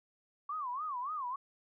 sine tone with vibrato, 1107 Hz, C#6, 3 cents flat, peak -35 dBFS, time 0.49-1.36 s, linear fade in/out 5 ms, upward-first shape sine, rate 3.5 Hz, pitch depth 230 cents each way, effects none

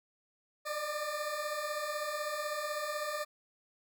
20% pulse beating tone pair, 587.3 / 603.3 Hz, D5 / D5, 0 / +46 cents, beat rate 16 Hz, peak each -35 / -31 dBFS, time 0.65-3.25 s, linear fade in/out 20 ms, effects none

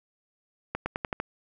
accelerating click train, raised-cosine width 0.5 ms, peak -14 dBFS, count 6, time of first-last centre 0.75-1.2 s, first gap 110 ms, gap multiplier 0.9, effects none

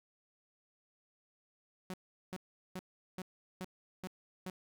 sawtooth tone bursts, 185 Hz, F#3, in tune, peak -36 dBFS, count 7, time 1.9-4.499 s, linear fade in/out 0 ms, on 37 ms, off 390 ms, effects none

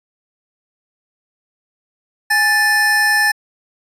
square tone pair together, 830.6 / 1760 Hz, G#5 / A6, 0 / 0 cents, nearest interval octave + minor second, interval 1300 cents, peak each -21 / -13 dBFS, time 2.3-3.32 s, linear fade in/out 10 ms, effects resampled to 32000 Hz

